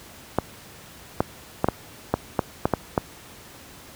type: clicks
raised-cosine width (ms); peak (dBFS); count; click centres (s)
1; -4; 9; 0.386 / 1.205 / 1.644 / 1.686 / 2.14 / 2.392 / 2.655 / 2.737 / 2.978
effects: pink hiss -45 dBFS RMS until 3.95 s + high-pass 60 Hz 12 dB/octave